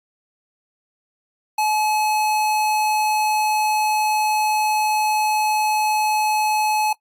square tone, 855 Hz, A5, 50 cents flat, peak -18 dBFS, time 1.58-6.93 s, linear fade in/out 5 ms, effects noise-tail reverb RT60 0.1 s tail -23 dB re dry + AAC 64 kbps

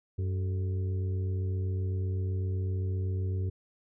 harmonic tone with a mistuned harmonic, 94.3 Hz, F#2, 33 cents sharp, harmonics 1 / 2 / 3 / 4 / 5, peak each -28 / -46 / -48 / -43 / -48 dBFS, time 0.18-3.5 s, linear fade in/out 10 ms, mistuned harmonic 5, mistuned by -100 cents, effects none

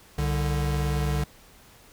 square tone pair together, 65.45 / 146.83 Hz, C2 / D3, +1 / 0 cents, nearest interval octave + major second, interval 1399 cents, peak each -27 dBFS, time 0.18-1.24 s, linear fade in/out 5 ms, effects pink hiss -53 dBFS RMS until 1.92 s

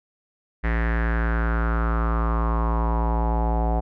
square tone with low-pass filter sweep, 56.9 Hz, A#1, 41 cents flat, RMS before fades -22 dBFS, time 0.63-3.81 s, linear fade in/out 20 ms, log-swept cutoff 1900 to 760 Hz, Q 5.1, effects none

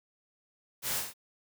white noise with echo, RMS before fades -33 dBFS, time 0.82-1.03 s, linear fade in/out 50 ms, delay 54 ms, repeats 2, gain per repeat -5 dB, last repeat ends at 1.138 s, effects none

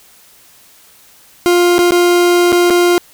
40% pulse tone with dropouts, 351.4 Hz, F4, 11 cents sharp, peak -7 dBFS, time 1.46-2.98 s, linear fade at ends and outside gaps 0 ms, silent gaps 1.782-1.79 / 1.908-1.92 / 2.521-2.527 / 2.7-2.705 s, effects white hiss -45 dBFS RMS until 3.13 s

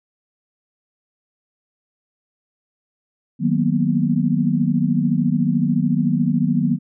sine chord, B major seventh, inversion first, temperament equal, 155.56 / 185 / 233.1 / 246.9 Hz, D#3 / F#3 / A#3 / B3, 0 / 0 / 0 / 0 cents, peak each -21 dBFS, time 3.39-6.79 s, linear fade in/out 50 ms, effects none

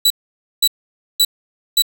sawtooth tone bursts, 3944 Hz, B7, 3 cents flat, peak -7 dBFS, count 4, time 0.05-1.822 s, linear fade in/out 5 ms, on 53 ms, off 520 ms, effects none

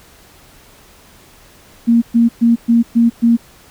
sine tone bursts, 233.1 Hz, A#3, in tune, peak -7 dBFS, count 6, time 1.87-3.37 s, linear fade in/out 20 ms, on 150 ms, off 120 ms, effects pink hiss -45 dBFS RMS until 3.7 s

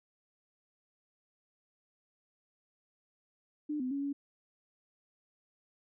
sine tone with pitch steps, 298.9 / 254.8 / 279.5 / 282 Hz, D4 / C4 / C#4 / C#4, +31 / -46 / +14 / +30 cents, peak -32 dBFS, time 3.69-4.13 s, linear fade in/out 10 ms, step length 110 ms, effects none

